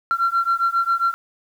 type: beating tone pair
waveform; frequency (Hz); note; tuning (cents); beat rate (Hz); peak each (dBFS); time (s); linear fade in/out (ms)
sine; 1362 / 1369.4; F6 / F6; -44 / -34; 7.4; -19; 0.11-1.14; 0
effects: tanh soft clip ceiling -12 dBFS + 8-bit